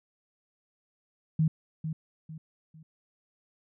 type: tone with echo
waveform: sine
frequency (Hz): 158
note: D#3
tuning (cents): +27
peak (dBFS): -21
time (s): 1.39-1.48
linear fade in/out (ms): 5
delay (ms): 450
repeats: 3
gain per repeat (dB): -9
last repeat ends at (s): 2.83
effects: none